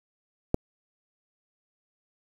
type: click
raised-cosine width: 2 ms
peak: -8 dBFS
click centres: 0.544 s
effects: 7-bit